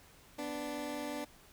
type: tone pair together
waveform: 20% pulse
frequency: 247.6 / 293.6 Hz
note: B3 / D4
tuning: +5 / 0 cents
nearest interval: minor third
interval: 295 cents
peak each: -38 / -34 dBFS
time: 0.38-1.25 s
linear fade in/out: 10 ms
effects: pink hiss -60 dBFS RMS until 1.52 s